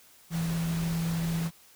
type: tone in noise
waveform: sine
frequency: 165.9 Hz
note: E3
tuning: 11 cents sharp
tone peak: -27 dBFS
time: 0.3-1.51 s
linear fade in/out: 50 ms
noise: pink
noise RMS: -39 dBFS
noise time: 0.3-1.51 s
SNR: +9 dB
effects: white hiss -57 dBFS RMS until 1.75 s